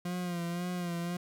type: tone with vibrato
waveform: 40% pulse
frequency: 175.2 Hz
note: F3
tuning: 6 cents sharp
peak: -32 dBFS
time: 0.05-1.17 s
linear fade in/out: 5 ms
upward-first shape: sine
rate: 1.9 Hz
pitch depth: 46 cents each way
effects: none